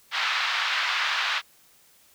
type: band-pass noise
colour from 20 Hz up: pink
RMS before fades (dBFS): -26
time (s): 0.11-1.42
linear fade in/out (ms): 50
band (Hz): 1100 to 4100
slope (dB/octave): 24
effects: white hiss -58 dBFS RMS until 2.14 s